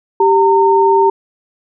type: tone pair together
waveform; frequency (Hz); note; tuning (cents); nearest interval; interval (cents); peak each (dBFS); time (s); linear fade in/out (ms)
sine; 391.1 / 915; G4 / A#5; -4 / -32; octave + minor third; 1472; -10; 0.2-1.1; 5
effects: none